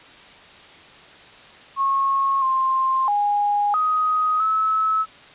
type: tone with pitch steps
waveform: sine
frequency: 1091 / 1054 / 822 / 1254 / 1297 Hz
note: C#6 / C6 / G#5 / D#6 / E6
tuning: -28 / +12 / -18 / +13 / -28 cents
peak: -17 dBFS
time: 1.76-5.06 s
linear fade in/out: 50 ms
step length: 660 ms
effects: white hiss -45 dBFS RMS until 5.34 s + resampled to 8000 Hz